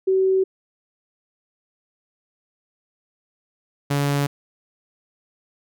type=tone pair in turn; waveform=sine / sawtooth; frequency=380 / 142.34 Hz; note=F#4 / C#3; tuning=+46 / +46 cents; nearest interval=octave + perfect fourth; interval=1700 cents; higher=first; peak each=-15 dBFS; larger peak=neither; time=0.07-0.44 / 3.9-4.27 s; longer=neither; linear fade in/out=10 ms; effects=none